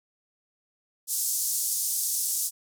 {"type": "band-pass noise", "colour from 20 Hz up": "white", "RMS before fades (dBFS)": -28, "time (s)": [1.07, 2.51], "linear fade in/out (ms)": 50, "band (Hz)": [5700, 13000], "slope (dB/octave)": 24, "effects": []}